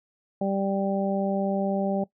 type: harmonic tone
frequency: 196 Hz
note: G3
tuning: in tune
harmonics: 1 / 2 / 3 / 4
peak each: -26 / -32 / -28 / -32 dBFS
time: 0.41-2.04 s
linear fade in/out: 5 ms
effects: noise-tail reverb RT60 0.1 s tail -19 dB re dry